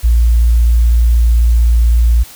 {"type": "tone", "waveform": "sine", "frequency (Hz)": 58, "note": "A#1", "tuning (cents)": -8, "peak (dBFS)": -6, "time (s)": [0.03, 2.24], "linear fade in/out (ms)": 20, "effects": ["white hiss -36 dBFS RMS until 2.35 s"]}